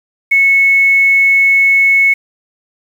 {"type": "tone with quantisation", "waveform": "sine", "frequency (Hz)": 2200, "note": "C#7", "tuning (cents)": -14, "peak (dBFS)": -6, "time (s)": [0.31, 2.14], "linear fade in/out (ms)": 10, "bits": 6, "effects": []}